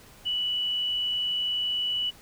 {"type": "tone", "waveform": "sine", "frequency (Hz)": 2956, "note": "F#7", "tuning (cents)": -2, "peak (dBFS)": -25, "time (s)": [0.25, 2.11], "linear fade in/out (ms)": 20, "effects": ["pink hiss -52 dBFS RMS until 2.21 s"]}